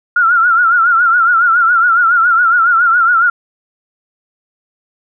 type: tone with vibrato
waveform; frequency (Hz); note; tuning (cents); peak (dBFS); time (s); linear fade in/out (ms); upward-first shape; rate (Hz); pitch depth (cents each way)
sine; 1392; F6; -6; -7; 0.16-3.3; 5; triangle; 7.2; 110
effects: none